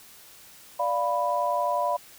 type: chord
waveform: sine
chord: B diminished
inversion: first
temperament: equal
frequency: 587.3 / 698.5 / 987.8 Hz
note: D5 / F5 / B5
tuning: 0 / 0 / 0 cents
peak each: -28 / -28 / -26 dBFS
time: 0.79-1.97 s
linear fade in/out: 10 ms
effects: white hiss -50 dBFS RMS until 2.18 s